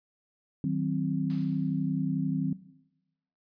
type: chord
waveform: sine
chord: C diminished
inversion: first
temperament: just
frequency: 156.98 / 188.37 / 261.6 Hz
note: Eb3 / Gb3 / C4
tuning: +16 / +31 / 0 cents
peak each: -30 / -31 / -30 dBFS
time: 0.64-2.53 s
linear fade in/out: 2 ms
type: noise with exponential decay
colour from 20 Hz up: white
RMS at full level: -47 dBFS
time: 1.3-2.09 s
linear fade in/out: 0 ms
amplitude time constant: 170 ms
effects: noise-tail reverb RT60 0.9 s tail -18 dB re dry + resampled to 11025 Hz

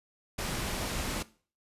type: low-pass noise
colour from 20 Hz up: pink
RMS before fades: -34 dBFS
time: 0.38-1.23 s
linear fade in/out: 10 ms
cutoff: 12000 Hz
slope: 12 dB/octave
effects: noise-tail reverb RT60 0.4 s tail -18 dB re dry + resampled to 32000 Hz

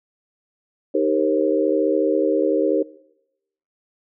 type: chord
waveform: sine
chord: C minor seventh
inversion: first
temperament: equal with one note detuned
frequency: 311.1 / 392 / 466.2 / 536.4 Hz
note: Eb4 / G4 / Bb4 / C5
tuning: 0 / 0 / 0 / +43 cents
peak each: -22 dBFS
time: 0.94-2.83 s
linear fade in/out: 10 ms
effects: noise-tail reverb RT60 0.9 s tail -22 dB re dry

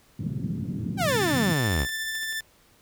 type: band-pass noise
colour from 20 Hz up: pink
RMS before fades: -30 dBFS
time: 0.19-1.53 s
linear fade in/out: 2 ms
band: 120 to 230 Hz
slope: 24 dB/octave
type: exponential sweep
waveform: sawtooth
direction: down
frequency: 810 to 59.6 Hz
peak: -19 dBFS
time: 0.97-1.87 s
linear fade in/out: 50 ms
type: tone with tremolo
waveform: sawtooth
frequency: 1769 Hz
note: A6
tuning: 9 cents sharp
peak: -24 dBFS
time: 1.07-2.41 s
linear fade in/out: 10 ms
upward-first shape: sine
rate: 14 Hz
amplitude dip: 25%
type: clicks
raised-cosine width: 0.2 ms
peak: -29 dBFS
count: 10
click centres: 1.176 / 1.25 / 1.364 / 1.65 / 1.805 / 1.892 / 2.153 / 2.232 / 2.326 / 2.407 s
effects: pink hiss -59 dBFS RMS until 2.81 s

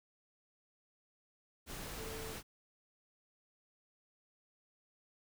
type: tone in noise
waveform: sine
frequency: 443.7 Hz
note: A4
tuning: 14 cents sharp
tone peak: -47 dBFS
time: 1.95-2.36 s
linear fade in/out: 50 ms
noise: pink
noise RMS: -45 dBFS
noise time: 1.66-2.43 s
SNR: -5 dB
effects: none

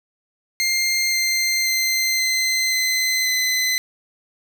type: tone with pitch steps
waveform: 20% pulse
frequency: 2108 / 2092 / 2077 / 2061 / 2046 / 2030 Hz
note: C7 / C7 / C7 / C7 / C7 / B6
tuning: +12 / -1 / -13 / -27 / -39 / +47 cents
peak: -13 dBFS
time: 0.6-3.78 s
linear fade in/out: 0 ms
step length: 530 ms
effects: 9-bit

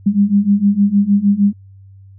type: beating tone pair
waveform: sine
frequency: 198.3 / 204.8 Hz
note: G3 / G#3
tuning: +20 / -24 cents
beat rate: 6.5 Hz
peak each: -14 / -12 dBFS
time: 0.06-1.53 s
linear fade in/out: 10 ms
effects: added 97 Hz sine -38 dBFS peak until 2.18 s

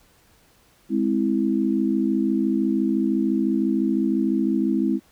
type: chord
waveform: sine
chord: Ab augmented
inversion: none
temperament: equal with one note detuned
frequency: 207.7 / 261.6 / 327.5 Hz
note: Ab3 / C4 / E4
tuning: 0 / 0 / -11 cents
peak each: -23 dBFS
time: 0.89-5 s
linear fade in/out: 50 ms
effects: pink hiss -58 dBFS RMS until 5.11 s

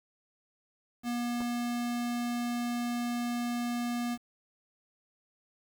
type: tone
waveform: square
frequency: 240 Hz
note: B3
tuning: 49 cents flat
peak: -31 dBFS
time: 1.03-4.18 s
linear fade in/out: 50 ms
type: clicks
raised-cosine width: 1 ms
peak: -28 / -30 dBFS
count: 2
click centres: 1.406 / 1.417 s
effects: 9-bit

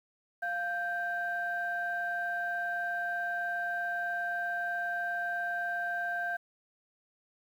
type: tone pair together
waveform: sine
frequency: 698.5 / 1570.8 Hz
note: F5 / G6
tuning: 0 / +3 cents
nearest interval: octave + major second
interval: 1403 cents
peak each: -34 / -32 dBFS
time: 0.42-6.37 s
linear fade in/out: 10 ms
effects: tanh soft clip ceiling -23 dBFS + 10-bit

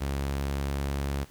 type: tone with pitch glide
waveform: sawtooth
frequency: 69.3 to 69.74 Hz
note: C#2 to C#2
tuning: 0 to +11 cents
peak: -24 dBFS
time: 0-1.25 s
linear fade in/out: 20 ms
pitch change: +11 cents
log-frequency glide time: 0.24-0.98 s
effects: pink hiss -55 dBFS RMS until 1.3 s

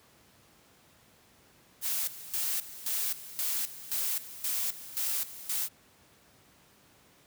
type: noise with tremolo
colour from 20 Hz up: blue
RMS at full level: -31 dBFS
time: 1.81-5.69 s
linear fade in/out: 50 ms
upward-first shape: square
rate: 1.9 Hz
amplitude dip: 80%
effects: pink hiss -61 dBFS RMS until 7.26 s + high-pass 80 Hz 12 dB/octave

